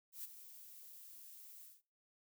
violet noise with ADSR envelope, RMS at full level -45 dBFS, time 0.12-1.82 s, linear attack 120 ms, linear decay 19 ms, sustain -11 dB, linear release 180 ms, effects noise-tail reverb RT60 0.4 s tail -23 dB re dry

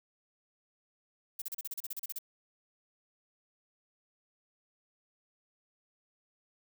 violet noise bursts, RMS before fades -38 dBFS, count 13, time 1.39-2.187 s, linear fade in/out 5 ms, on 29 ms, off 35 ms, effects none

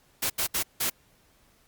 white noise bursts at uneven times, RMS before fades -27 dBFS, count 4, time 0.22-0.3 / 0.38-0.47 / 0.54-0.63 / 0.8-0.9 s, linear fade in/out 10 ms, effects pink hiss -63 dBFS RMS until 1.67 s + Opus 48 kbps

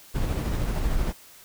brown noise with tremolo, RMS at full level -24 dBFS, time 0.14-1.13 s, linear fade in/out 20 ms, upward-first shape sine, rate 13 Hz, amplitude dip 30%, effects white hiss -50 dBFS RMS until 1.44 s

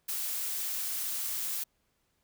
blue noise, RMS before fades -34 dBFS, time 0.08-1.64 s, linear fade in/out 10 ms, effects pink hiss -75 dBFS RMS until 2.23 s

